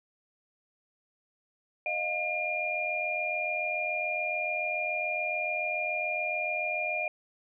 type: tone cluster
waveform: sine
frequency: 619 / 706 / 2409 Hz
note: D#5 / F5 / D7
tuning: -9 / +19 / +43 cents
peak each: -35 / -36 / -30 dBFS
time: 1.86-7.08 s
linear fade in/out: 2 ms
effects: none